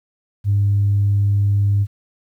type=tone; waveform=sine; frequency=101 Hz; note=G#2; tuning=48 cents flat; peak=-12 dBFS; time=0.44-1.87 s; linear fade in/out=50 ms; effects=tanh soft clip ceiling -9 dBFS + 9-bit